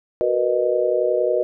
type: chord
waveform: sine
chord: B major seventh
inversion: second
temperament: just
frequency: 370.4 / 463 / 493.9 / 617.4 Hz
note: F#4 / A#4 / B4 / D#5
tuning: +2 / -12 / 0 / -14 cents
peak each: -23 / -25 / -21 / -21 dBFS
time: 0.21-1.43 s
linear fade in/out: 0 ms
effects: none